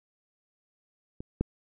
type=clicks; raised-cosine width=3 ms; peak=-25 / -13 dBFS; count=2; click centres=1.205 / 1.41 s; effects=none